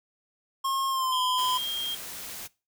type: tone with pitch glide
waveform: square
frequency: 1076 to 1009.8 Hz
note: C6 to B5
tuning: +48 to +38 cents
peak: -26 dBFS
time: 0.64-1.58 s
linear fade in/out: 10 ms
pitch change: -110 cents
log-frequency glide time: 0.89-1.21 s
type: tone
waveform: sine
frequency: 3217 Hz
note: G7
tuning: 44 cents sharp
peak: -28 dBFS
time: 1.12-1.95 s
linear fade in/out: 5 ms
type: noise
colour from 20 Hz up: white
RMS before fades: -39 dBFS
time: 1.37-2.48 s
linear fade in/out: 20 ms
effects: noise-tail reverb RT60 0.3 s tail -22 dB re dry

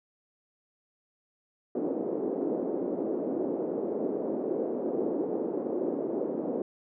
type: band-pass noise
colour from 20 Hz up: white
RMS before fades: -31 dBFS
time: 1.75-6.62 s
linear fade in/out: 2 ms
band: 260 to 460 Hz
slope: 24 dB/octave
effects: none

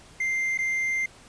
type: tone with dropouts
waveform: triangle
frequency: 2093 Hz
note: C7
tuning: in tune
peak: -22 dBFS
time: 0.2-1.06 s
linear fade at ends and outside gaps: 5 ms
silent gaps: 0.576-0.587 s
effects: pink hiss -51 dBFS RMS until 1.28 s + resampled to 22050 Hz

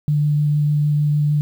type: tone with vibrato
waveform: sine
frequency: 148.2 Hz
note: D3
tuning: 16 cents sharp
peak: -14 dBFS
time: 0.08-1.41 s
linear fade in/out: 0 ms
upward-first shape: triangle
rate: 6.6 Hz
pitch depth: 12 cents each way
effects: 8-bit

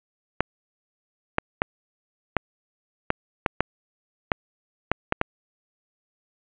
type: clicks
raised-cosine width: 0.5 ms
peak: -4 dBFS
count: 11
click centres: 0.406 / 1.384 / 1.619 / 2.367 / 3.104 / 3.462 / 3.606 / 4.318 / 4.916 / 5.124 / 5.214 s
effects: resampled to 8000 Hz + 7-bit

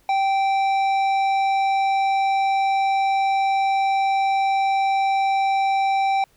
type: tone with tanh clipping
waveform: sine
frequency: 780 Hz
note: G5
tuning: 9 cents flat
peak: -19 dBFS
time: 0.09-6.24 s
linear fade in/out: 2 ms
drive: 11 dB
effects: pink hiss -60 dBFS RMS until 6.36 s

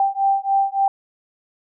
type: beating tone pair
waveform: sine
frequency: 784 / 787.5 Hz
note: G5 / G5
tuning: 0 / +8 cents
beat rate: 3.5 Hz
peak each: -19 dBFS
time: 0-0.88 s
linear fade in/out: 2 ms
effects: none

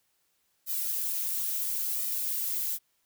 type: noise with flanger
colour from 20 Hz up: violet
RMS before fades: -31 dBFS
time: 0.66-2.79 s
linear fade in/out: 50 ms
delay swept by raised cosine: 1.6 to 4.6 ms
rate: 0.72 Hz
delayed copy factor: +0.75
effects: white hiss -73 dBFS RMS until 3.05 s

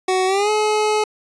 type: tone with pitch glide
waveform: 25% pulse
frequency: 373.2 to 426.2 Hz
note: F#4 to G#4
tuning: +15 to +45 cents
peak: -12 dBFS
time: 0.08-1.04 s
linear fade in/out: 5 ms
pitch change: +230 cents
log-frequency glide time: 0.26-0.5 s
effects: resampled to 22050 Hz

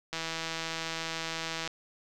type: click train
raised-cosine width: 0.2 ms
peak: -17 dBFS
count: 253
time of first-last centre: 0.13-1.676 s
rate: 163 Hz
effects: none

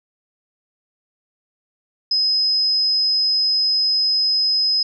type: tone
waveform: sine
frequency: 5070 Hz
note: D#8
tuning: 32 cents sharp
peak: -15 dBFS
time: 2.11-4.83 s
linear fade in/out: 5 ms
effects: none

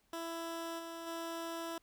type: tone with level steps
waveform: 15% pulse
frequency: 332.3 Hz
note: E4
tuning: 14 cents sharp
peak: -33 / -37 / -33 dBFS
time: 0.13-1.78 s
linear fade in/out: 2 ms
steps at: 0.78 / 1.06 s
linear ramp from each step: 20 ms
effects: pink hiss -74 dBFS RMS until 1.82 s

